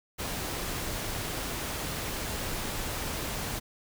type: noise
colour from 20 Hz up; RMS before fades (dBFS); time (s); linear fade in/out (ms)
pink; -34; 0.18-3.6; 20
effects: none